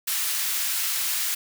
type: high-pass noise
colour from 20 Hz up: white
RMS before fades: -26 dBFS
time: 0.07-1.35 s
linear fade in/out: 10 ms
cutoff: 1400 Hz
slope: 12 dB/octave
effects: none

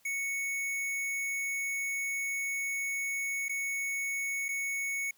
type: tone with dropouts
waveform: square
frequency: 2217 Hz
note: C#7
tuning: in tune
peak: -32 dBFS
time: 0.05-5.11 s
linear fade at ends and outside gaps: 5 ms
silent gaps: 3.484-3.493 / 4.484-4.488 s
effects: white hiss -66 dBFS RMS until 5.17 s

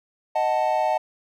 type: chord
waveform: triangle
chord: D# diminished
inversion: none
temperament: equal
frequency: 622.3 / 740 / 880 Hz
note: D#5 / F#5 / A5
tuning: 0 / 0 / 0 cents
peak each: -22 dBFS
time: 0.35-0.98 s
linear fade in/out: 10 ms
effects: none

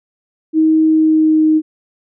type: tone with pitch glide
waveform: sine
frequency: 316 to 312 Hz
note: D#4 to D#4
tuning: +27 to +5 cents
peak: -8 dBFS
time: 0.53-1.62 s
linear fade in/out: 50 ms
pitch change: -22 cents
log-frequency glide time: 0.84-1.44 s
effects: none

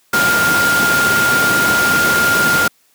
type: tone in noise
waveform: sine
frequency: 1406 Hz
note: F6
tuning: 11 cents sharp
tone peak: -12 dBFS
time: 0.13-2.68 s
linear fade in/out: 5 ms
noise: pink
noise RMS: -17 dBFS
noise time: 0.13-2.68 s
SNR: +2 dB
effects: white hiss -56 dBFS RMS until 2.94 s + high-pass 150 Hz 12 dB/octave

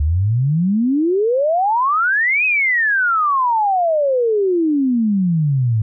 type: exponential two-way sweep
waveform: sine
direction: up then down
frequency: 70.3 to 2569 to 105.6 Hz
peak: -13 dBFS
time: 0-5.82 s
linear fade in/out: 5 ms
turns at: 2.45 s
effects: none

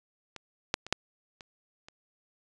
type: clicks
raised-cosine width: 0.2 ms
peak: -24 / -8 / -24 / -7 / -28 / -30 dBFS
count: 6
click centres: 0.363 / 0.741 / 0.866 / 0.926 / 1.408 / 1.885 s
effects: resampled to 22050 Hz

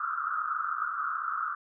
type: band-pass noise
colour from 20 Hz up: pink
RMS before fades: -32 dBFS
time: 0-1.55 s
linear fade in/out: 5 ms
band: 1200 to 1400 Hz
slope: 96 dB/octave
effects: none

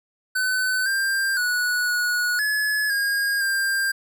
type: tone with pitch steps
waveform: square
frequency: 1513 / 1587 / 1469 / 1460 / 1704 / 1628 / 1591 Hz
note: F#6 / G6 / F#6 / F#6 / G#6 / G#6 / G6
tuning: +38 / +21 / -13 / -24 / +44 / -35 / +25 cents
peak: -21 dBFS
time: 0.35-3.92 s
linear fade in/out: 10 ms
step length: 510 ms
effects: none

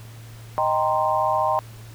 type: chord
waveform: sine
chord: C minor seventh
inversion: first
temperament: equal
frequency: 622.3 / 784 / 932.3 / 1046.5 Hz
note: Eb5 / G5 / Bb5 / C6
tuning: 0 / 0 / 0 / 0 cents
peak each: -24 dBFS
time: 0.58-1.59 s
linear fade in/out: 0 ms
effects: added 113 Hz sine -39 dBFS peak until 1.94 s + pink hiss -48 dBFS RMS until 1.94 s

